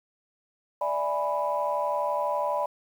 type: chord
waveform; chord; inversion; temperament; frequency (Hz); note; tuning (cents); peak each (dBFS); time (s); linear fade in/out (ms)
sine; E dominant seventh; third; equal; 587.3 / 659.3 / 830.6 / 987.8; D5 / E5 / G#5 / B5; 0 / 0 / 0 / 0; -28 / -34 / -32 / -28; 0.81-2.66; 5
effects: tanh soft clip ceiling -15 dBFS + 9-bit